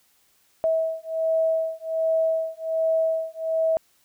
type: beating tone pair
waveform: sine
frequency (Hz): 646 / 647.3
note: E5 / E5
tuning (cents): -35 / -32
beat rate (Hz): 1.3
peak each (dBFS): -24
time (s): 0.64-3.77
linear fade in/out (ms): 0
effects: white hiss -63 dBFS RMS until 4.04 s